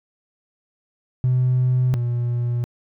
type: tone pair in turn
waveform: triangle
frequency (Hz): 126.8 / 120.43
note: B2 / B2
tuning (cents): +46 / -43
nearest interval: minor second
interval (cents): 89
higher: first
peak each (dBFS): -12 / -17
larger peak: first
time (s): 1.24-1.94 / 1.94-2.64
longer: neither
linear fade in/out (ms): 0
effects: tanh soft clip ceiling -12 dBFS